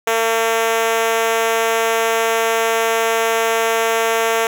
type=tone with high-pass filter; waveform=5% pulse; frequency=226.7 Hz; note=A#3; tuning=48 cents flat; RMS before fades=-17 dBFS; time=0.07-4.47 s; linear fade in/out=2 ms; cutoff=500 Hz; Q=3.1; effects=none